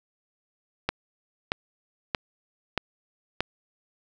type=click train; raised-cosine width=0.3 ms; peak=-8 dBFS; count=5; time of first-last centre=0.89-3.406 s; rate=1.59 Hz; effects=none